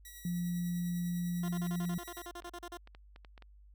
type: tone with tremolo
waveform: 5% pulse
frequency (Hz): 1929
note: B6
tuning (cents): -41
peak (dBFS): -37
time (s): 0.05-2.26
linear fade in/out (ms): 2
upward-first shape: sine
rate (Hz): 10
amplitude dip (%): 35
type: tone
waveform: sine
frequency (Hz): 174.61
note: F3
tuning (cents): 0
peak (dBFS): -32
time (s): 0.25-1.98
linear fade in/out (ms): 2
type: tone bursts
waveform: 15% pulse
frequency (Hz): 349.2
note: F4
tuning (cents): 0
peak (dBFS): -36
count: 15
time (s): 1.43-2.773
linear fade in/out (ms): 5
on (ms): 55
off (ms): 37
type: clicks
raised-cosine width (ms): 0.3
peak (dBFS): -37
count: 12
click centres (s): 1.671 / 1.854 / 2.078 / 2.18 / 2.422 / 2.474 / 2.874 / 2.949 / 3.161 / 3.248 / 3.378 / 3.423
effects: added 50 Hz sine -55 dBFS peak until 3.74 s